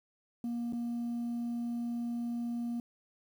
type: tone with dropouts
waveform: sine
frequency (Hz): 236.9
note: A#3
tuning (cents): +28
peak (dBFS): -30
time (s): 0.44-2.8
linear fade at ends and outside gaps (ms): 2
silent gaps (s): 0.725-0.732
effects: tanh soft clip ceiling -32 dBFS + 10-bit